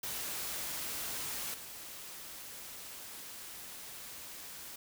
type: noise with level steps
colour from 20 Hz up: white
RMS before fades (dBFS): -39 / -47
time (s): 0.03-4.76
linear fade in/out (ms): 5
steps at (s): 1.54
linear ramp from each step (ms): 2
effects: none